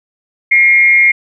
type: tone with frequency modulation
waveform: sine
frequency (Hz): 2144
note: C7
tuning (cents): +42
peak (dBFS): -5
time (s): 0.51-1.12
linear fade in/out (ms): 10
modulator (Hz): 212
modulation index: 0.4
effects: none